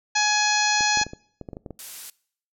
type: harmonic tone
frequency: 840 Hz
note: G#5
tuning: 19 cents sharp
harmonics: 1 / 2 / 3 / 4 / 5 / 6 / 7 / 8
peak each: -24 / -24 / -26 / -32 / -27 / -31 / -28 / -29 dBFS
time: 0.15-1.04 s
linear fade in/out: 10 ms
type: clicks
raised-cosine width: 2 ms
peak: -22 dBFS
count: 11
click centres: 0.808 / 0.973 / 1.014 / 1.066 / 1.134 / 1.413 / 1.488 / 1.532 / 1.569 / 1.662 / 1.707 s
type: noise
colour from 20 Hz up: blue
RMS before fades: -35 dBFS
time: 1.79-2.1 s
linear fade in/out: 2 ms
effects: noise-tail reverb RT60 0.6 s tail -23 dB re dry + low-pass 12000 Hz 12 dB/octave